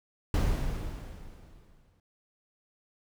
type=noise with exponential decay; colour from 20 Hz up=brown; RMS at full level=-24 dBFS; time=0.34-2 s; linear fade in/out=2 ms; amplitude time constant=360 ms; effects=none